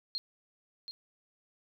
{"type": "tone with echo", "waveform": "sine", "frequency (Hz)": 4212, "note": "C8", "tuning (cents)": 11, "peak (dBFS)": -32, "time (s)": [0.15, 0.18], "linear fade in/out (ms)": 0, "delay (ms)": 730, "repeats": 1, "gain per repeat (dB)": -8, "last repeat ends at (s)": 0.91, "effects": []}